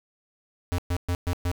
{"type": "tone bursts", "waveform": "square", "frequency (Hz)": 88.1, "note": "F2", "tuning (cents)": 16, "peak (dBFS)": -24, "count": 5, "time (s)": [0.72, 1.515], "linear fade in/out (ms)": 0, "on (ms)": 63, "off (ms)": 120, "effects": ["10-bit"]}